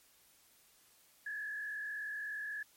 sine tone with frequency modulation, 1695 Hz, G#6, 35 cents sharp, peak -38 dBFS, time 1.26-2.63 s, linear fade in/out 5 ms, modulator 43.4 Hz, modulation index 1, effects white hiss -66 dBFS RMS until 2.76 s + MP3 64 kbps

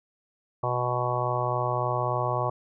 harmonic tone, 123.47 Hz, B2, in tune, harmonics 1 / 3 / 4 / 5 / 6 / 7 / 8 / 9, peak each -30 / -35 / -35 / -31 / -34 / -33 / -34 / -31 dBFS, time 0.63-2.5 s, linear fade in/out 5 ms, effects none

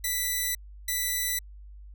5% pulse tone pair in turn, 1981 / 1981 Hz, B6 / B6, +5 / +5 cents, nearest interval unison, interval 0 cents, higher neither, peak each -16 dBFS, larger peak neither, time 0.04-0.55 / 0.88-1.39 s, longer neither, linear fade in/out 5 ms, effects added 50 Hz sine -43 dBFS peak until 1.94 s

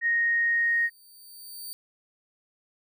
sine tone, 1864.7 Hz, A#6, in tune, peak -21 dBFS, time 0.01-0.9 s, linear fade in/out 50 ms
10% pulse tone with exponential growth, 4596 Hz, D8, 38 cents flat, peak -28 dBFS, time 0.16-1.73 s, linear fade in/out 0 ms, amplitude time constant 340 ms
effects none

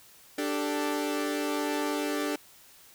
sawtooth chord, D suspended fourth, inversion none, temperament equal with one note detuned, 293.7 / 390.6 / 440 Hz, D4 / G4 / A4, 0 / -6 / 0 cents, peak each -26 / -31 / -31 dBFS, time 0.38-2.36 s, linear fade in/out 5 ms, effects white hiss -55 dBFS RMS until 2.94 s

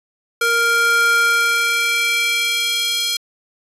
square tone with high-pass filter sweep, 466.2 Hz, A#4, in tune, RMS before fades -17 dBFS, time 0.41-3.17 s, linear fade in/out 5 ms, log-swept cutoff 960 to 3700 Hz, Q 2.4, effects resampled to 32000 Hz

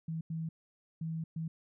sine tone bursts at uneven times, 162 Hz, E3, 30 cents flat, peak -34 dBFS, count 4, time 0.08-0.21 / 0.3-0.49 / 1.01-1.24 / 1.36-1.48 s, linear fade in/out 5 ms, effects none

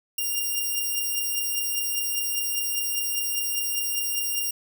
5% pulse beating tone pair, 2800 / 2805 Hz, F7 / F7, +4 / +7 cents, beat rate 5 Hz, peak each -17 / -21 dBFS, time 0.18-4.51 s, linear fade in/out 5 ms, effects none

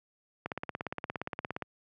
click train, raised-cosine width 0.5 ms, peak -19 dBFS, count 21, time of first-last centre 0.46-1.623 s, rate 17.2 Hz, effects high-pass 100 Hz 12 dB/octave

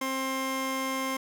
25% pulse tone pair together, 264.8 / 1059 Hz, C4 / C6, +21 / +21 cents, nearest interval 2 octaves, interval 2400 cents, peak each -28 dBFS, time 0.01-1.17 s, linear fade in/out 5 ms, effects none

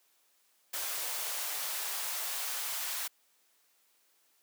white noise with high-pass filter sweep, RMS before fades -36 dBFS, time 0.73-3.08 s, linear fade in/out 10 ms, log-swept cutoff 520 to 880 Hz, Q 1, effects white hiss -70 dBFS RMS until 4.42 s + high-pass 300 Hz 12 dB/octave

